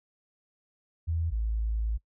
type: tone pair in turn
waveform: sine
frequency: 82.41 / 54.81 Hz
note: E2 / A1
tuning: 0 / -6 cents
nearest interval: perfect fifth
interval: 706 cents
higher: first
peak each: -26 dBFS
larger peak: neither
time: 1.07-1.31 / 1.31-1.98 s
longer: second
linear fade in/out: 20 ms
effects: noise-tail reverb RT60 0.1 s tail -22 dB re dry